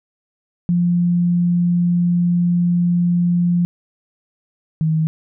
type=tone pair in turn; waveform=sine; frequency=174.61 / 158.61 Hz; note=F3 / D#3; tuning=0 / +34 cents; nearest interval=major second; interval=166 cents; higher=first; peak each=-13 / -14 dBFS; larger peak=first; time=0.69-3.65 / 4.81-5.07 s; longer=first; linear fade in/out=0 ms; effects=none